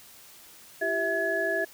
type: tone cluster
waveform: sine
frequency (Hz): 338.4 / 391.4 / 655 / 1696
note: E4 / G4 / E5 / G#6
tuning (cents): +45 / -3 / -11 / +36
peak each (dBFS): -36 / -32 / -29 / -28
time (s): 0.81-1.65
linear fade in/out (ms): 10
effects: white hiss -51 dBFS RMS until 1.73 s